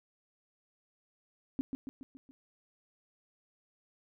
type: tone with echo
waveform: sine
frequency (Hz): 267.2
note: C4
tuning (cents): +36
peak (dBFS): -28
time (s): 1.59-1.61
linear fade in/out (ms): 0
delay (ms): 140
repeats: 5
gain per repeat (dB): -5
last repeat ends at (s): 2.31
effects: none